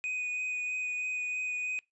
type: tone with vibrato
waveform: triangle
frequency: 2489 Hz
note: D#7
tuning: in tune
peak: -30 dBFS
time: 0.04-1.79 s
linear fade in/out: 0 ms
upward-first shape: sine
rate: 3.1 Hz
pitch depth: 12 cents each way
effects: noise-tail reverb RT60 0.2 s tail -24 dB re dry + resampled to 22050 Hz